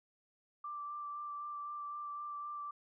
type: tone with vibrato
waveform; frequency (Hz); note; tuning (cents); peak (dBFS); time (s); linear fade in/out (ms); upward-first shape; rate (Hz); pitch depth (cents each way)
sine; 1174.7; D6; 0; -40; 0.64-2.71; 5; sine; 3.9; 13
effects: none